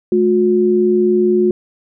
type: tone pair together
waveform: sine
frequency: 214.3 / 360.4 Hz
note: A3 / F#4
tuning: -45 / -45 cents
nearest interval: major sixth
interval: 900 cents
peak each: -16 / -11 dBFS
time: 0.12-1.51 s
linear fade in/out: 2 ms
effects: none